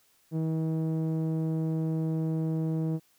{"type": "tone with low-pass filter", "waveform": "sawtooth", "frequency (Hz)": 160, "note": "D#3", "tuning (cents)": 49, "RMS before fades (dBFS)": -29, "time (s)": [0.31, 3], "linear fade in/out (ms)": 50, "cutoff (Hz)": 400, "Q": 0.95, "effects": ["white hiss -66 dBFS RMS until 3.18 s"]}